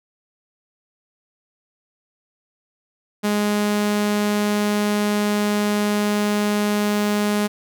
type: tone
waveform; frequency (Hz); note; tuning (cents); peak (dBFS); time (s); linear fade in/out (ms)
sawtooth; 207.7; G#3; 0; -14; 3.23-7.48; 20
effects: none